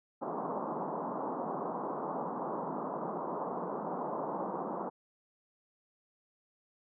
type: band-pass noise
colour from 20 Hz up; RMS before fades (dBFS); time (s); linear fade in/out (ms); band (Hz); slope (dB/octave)
white; -37; 0.21-4.9; 20; 160 to 1100; 48
effects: none